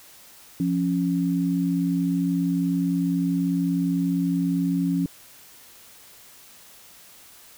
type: tone pair together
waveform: sine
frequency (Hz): 174.61 / 274.6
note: F3 / C#4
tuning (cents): 0 / -16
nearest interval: minor sixth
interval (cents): 784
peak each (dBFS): -23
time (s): 0.6-5.06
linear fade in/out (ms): 2
effects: white hiss -49 dBFS RMS until 7.57 s